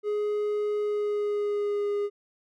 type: tone with pitch glide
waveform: triangle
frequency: 417.8 to 409.4 Hz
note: G#4 to G#4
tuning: +10 to -25 cents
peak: -23 dBFS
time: 0.03-2.1 s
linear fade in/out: 50 ms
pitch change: -35 cents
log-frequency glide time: 0.8-1.9 s
effects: none